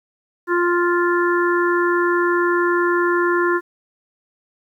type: harmonic tone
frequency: 349.4 Hz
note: F4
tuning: 1 cent sharp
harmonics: 1 / 3 / 4 / 5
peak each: -17 / -22 / -23 / -24 dBFS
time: 0.47-3.61 s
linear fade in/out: 50 ms
effects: 9-bit